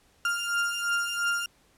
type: beating tone pair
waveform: 35% pulse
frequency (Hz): 1396.9 / 1399.8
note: F6 / F6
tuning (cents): 0 / +4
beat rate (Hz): 2.9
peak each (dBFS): -29 / -26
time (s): 0.25-1.46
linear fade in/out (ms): 2
effects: pink hiss -63 dBFS RMS until 1.77 s + low-pass 12000 Hz 12 dB/octave